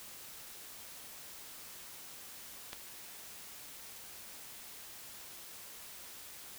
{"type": "click", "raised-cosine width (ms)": 0.2, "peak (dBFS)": -24, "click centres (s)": 2.731, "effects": ["white hiss -50 dBFS RMS until 6.58 s"]}